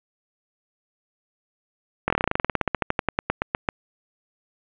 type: slowing click train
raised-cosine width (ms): 0.5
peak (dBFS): -5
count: 26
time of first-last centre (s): 2.08-3.688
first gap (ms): 22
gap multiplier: 1.08
effects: resampled to 8000 Hz + 7-bit